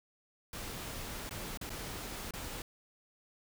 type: noise with dropouts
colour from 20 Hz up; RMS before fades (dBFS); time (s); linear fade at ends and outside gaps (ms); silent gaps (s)
pink; -42; 0.53-2.62; 2; 1.293-1.309 / 1.574-1.612 / 1.695-1.702 / 2.309-2.336
effects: none